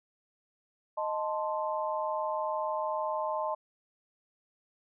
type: chord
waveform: sine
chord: A diminished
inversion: second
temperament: equal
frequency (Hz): 622.3 / 880 / 1046.5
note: Eb5 / A5 / C6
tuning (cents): 0 / 0 / 0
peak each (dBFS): -33 / -34 / -35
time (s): 0.97-3.55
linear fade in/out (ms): 10
effects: none